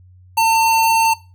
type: tone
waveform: square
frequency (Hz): 901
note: A5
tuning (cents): +41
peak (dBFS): -12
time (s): 0.37-1.14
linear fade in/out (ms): 10
effects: noise-tail reverb RT60 0.3 s tail -18 dB re dry + added 91 Hz sine -43 dBFS peak until 1.34 s